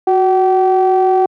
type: ring-modulated tone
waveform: triangle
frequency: 196 Hz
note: G3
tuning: in tune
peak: -4 dBFS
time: 0.07-1.26 s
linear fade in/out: 5 ms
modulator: 565 Hz
effects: high-pass 100 Hz 12 dB/octave